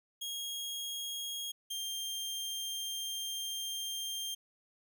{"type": "tone pair in turn", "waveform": "sawtooth", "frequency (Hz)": [3275, 3187], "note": ["G#7", "G7"], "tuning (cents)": [-25, 28], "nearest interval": "unison", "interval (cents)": 47, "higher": "first", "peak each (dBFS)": [-34, -33], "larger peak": "second", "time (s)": [[0.21, 1.52], [1.7, 4.35]], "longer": "second", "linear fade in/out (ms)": 10, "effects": []}